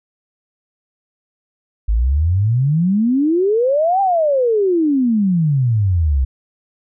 sine exponential two-way sweep, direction up then down, 50.6 to 802 to 63 Hz, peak -12 dBFS, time 1.88-6.25 s, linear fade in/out 10 ms, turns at 4.01 s, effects none

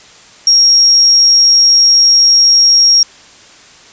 sine tone, 5588 Hz, F8, in tune, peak -4 dBFS, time 0.47-3.03 s, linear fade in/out 2 ms, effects white hiss -39 dBFS RMS until 3.92 s + resampled to 16000 Hz

